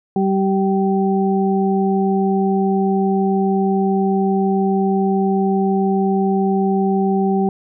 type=harmonic tone; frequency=193.6 Hz; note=G3; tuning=21 cents flat; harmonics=1 / 2 / 4; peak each=-16 / -19 / -22 dBFS; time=0.16-7.49 s; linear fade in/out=2 ms; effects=none